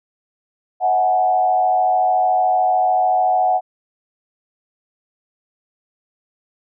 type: tone with frequency modulation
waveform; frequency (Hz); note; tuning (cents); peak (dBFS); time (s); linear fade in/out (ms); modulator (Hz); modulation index
sine; 740; F#5; 0; -13; 0.8-3.61; 50; 93.6; 0.71
effects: none